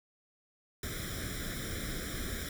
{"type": "noise with comb filter", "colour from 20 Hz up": "pink", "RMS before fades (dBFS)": -38, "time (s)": [0.83, 2.49], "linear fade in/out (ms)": 2, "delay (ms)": 0.55, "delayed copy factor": 1, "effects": []}